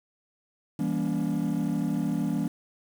triangle chord, E diminished seventh, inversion none, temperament just, 164.81 / 197.78 / 237.3 / 284.8 Hz, E3 / G3 / Bb3 / Db4, 0 / +16 / +31 / +47 cents, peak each -28 dBFS, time 0.79-2.48 s, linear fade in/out 5 ms, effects tanh soft clip ceiling -17 dBFS + 8-bit

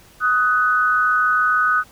sine tone pair together, 1253.5 / 1493 Hz, D#6 / F#6, +12 / +15 cents, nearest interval minor third, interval 303 cents, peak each -17 dBFS, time 0.2-1.84 s, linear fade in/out 50 ms, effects pink hiss -49 dBFS RMS until 1.91 s

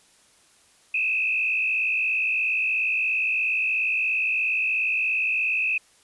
sine tone with frequency modulation, 2561 Hz, D#7, 49 cents sharp, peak -21 dBFS, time 0.94-5.78 s, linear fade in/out 5 ms, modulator 57 Hz, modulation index 1.7, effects white hiss -58 dBFS RMS until 6.03 s + resampled to 24000 Hz

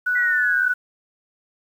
sine tone, 1478 Hz, F#6, 2 cents flat, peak -18 dBFS, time 0.06-0.74 s, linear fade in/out 10 ms
sine linear sweep, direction down, 1975.5 to 1462 Hz, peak -21 dBFS, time 0.15-0.73 s, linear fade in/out 10 ms
effects 8-bit

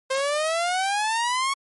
sawtooth exponential sweep, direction up, 523.3 to 1113 Hz, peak -18 dBFS, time 0.1-1.54 s, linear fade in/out 10 ms, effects MP3 48 kbps

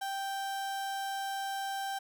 35% pulse tone, 784 Hz, G5, in tune, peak -32 dBFS, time 0.01-1.99 s, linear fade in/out 10 ms, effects 11-bit

